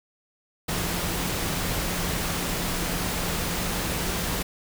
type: tone in noise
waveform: sine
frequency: 175.6 Hz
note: F3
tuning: 10 cents sharp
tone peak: -35 dBFS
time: 0.68-4.43 s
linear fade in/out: 10 ms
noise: pink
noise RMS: -28 dBFS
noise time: 0.68-4.43 s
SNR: -10 dB
effects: none